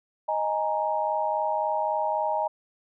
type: chord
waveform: sine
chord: D# suspended fourth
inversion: none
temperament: just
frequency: 622.3 / 829.7 / 933.4 Hz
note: D#5 / G#5 / A#5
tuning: 0 / -2 / +2 cents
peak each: -28 dBFS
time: 0.28-2.48 s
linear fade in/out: 10 ms
effects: none